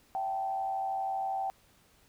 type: tone with frequency modulation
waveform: sine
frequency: 774 Hz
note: G5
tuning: 22 cents flat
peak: -30 dBFS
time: 0.15-1.5 s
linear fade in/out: 0 ms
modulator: 92.5 Hz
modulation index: 0.57
effects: pink hiss -64 dBFS RMS until 2.08 s